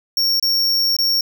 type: tone with dropouts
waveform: square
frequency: 5510 Hz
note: F8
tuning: 24 cents flat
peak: -15 dBFS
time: 0.17-1.21 s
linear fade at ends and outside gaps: 2 ms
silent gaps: 0.398-0.426 / 0.966-0.987 s
effects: none